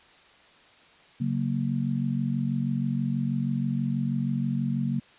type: chord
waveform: sine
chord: F# major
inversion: second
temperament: just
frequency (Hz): 138.75 / 185 / 231.2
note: C#3 / F#3 / A#3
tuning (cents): +2 / 0 / -14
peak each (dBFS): -28 / -31 / -28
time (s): 1.2-5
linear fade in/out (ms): 10
effects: white hiss -55 dBFS RMS until 5.18 s + resampled to 8000 Hz